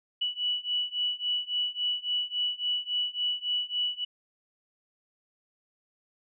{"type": "beating tone pair", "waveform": "sine", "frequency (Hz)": [2949, 2952.6], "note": ["F#7", "F#7"], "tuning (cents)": [-6, -4], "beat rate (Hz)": 3.6, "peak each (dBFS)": [-31, -30], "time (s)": [0.21, 4.05], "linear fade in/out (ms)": 10, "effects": []}